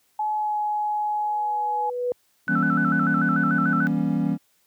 sine tone with pitch glide, 852 to 841.7 Hz, G#5 to G#5, +44 to +23 cents, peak -22 dBFS, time 0.19-1.9 s, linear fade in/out 5 ms, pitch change -21 cents, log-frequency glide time 0.36-0.57 s
sine tone with exponential growth, 491.7 Hz, B4, 8 cents flat, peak -20 dBFS, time 1.06-2.12 s, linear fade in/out 1 ms, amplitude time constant 230 ms
triangle chord, E diminished seventh, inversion none, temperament equal with one note detuned, 164.81 / 196 / 238.8 / 277.2 Hz, E3 / G3 / Bb3 / Db4, 0 / 0 / +42 / 0 cents, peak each -24 dBFS, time 2.47-4.38 s, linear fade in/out 50 ms
sine tone with vibrato, 1413 Hz, F6, 20 cents sharp, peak -22 dBFS, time 2.48-3.87 s, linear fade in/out 0 ms, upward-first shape square, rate 6.8 Hz, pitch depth 100 cents each way
effects white hiss -65 dBFS RMS until 4.66 s + high-pass 60 Hz 12 dB/octave

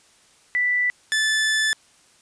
sine / sawtooth tone pair in turn, 1975.5 / 1746.7 Hz, B6 / A6, 0 / -13 cents, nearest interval major second, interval 213 cents, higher first, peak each -18 / -15 dBFS, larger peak second, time 0.55-0.9 / 1.12-1.73 s, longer second, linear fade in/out 0 ms, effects white hiss -56 dBFS RMS until 2.21 s + resampled to 22050 Hz

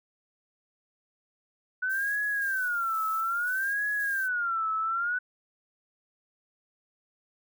sine tone with vibrato, 1480 Hz, F#6, in tune, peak -26 dBFS, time 1.82-5.19 s, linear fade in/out 10 ms, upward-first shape sine, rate 0.6 Hz, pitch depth 220 cents each way
violet noise with tremolo, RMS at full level -44 dBFS, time 1.89-4.29 s, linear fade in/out 20 ms, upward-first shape square, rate 1.9 Hz, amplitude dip 35%
effects none

